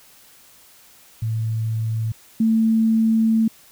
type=tone pair in turn; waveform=sine; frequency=111.6 / 223.2 Hz; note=A2 / A3; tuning=+25 / +25 cents; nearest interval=octave; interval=1200 cents; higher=second; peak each=-20 / -14 dBFS; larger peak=second; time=1.22-2.12 / 2.4-3.48 s; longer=second; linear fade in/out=5 ms; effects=white hiss -50 dBFS RMS until 3.71 s